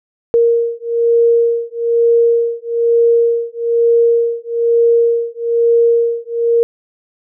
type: beating tone pair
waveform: sine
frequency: 466.2 / 467.3 Hz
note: A#4 / A#4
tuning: 0 / +4 cents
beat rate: 1.1 Hz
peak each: -13 dBFS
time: 0.34-6.63 s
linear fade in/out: 0 ms
effects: none